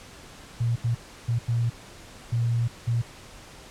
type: tone bursts at uneven times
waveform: sine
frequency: 117.5 Hz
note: A#2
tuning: 14 cents sharp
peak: -21 dBFS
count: 6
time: 0.6-0.76 / 0.84-0.95 / 1.28-1.39 / 1.48-1.7 / 2.32-2.68 / 2.87-3.02 s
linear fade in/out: 10 ms
effects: pink hiss -46 dBFS RMS until 3.7 s + low-pass 9000 Hz 12 dB/octave